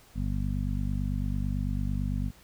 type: harmonic tone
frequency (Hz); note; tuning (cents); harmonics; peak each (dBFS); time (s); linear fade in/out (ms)
49; G1; 0; 1 / 2 / 3 / 4 / 5; -30 / -33 / -35 / -36 / -37; 0.14-2.32; 50
effects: pink hiss -57 dBFS RMS until 2.43 s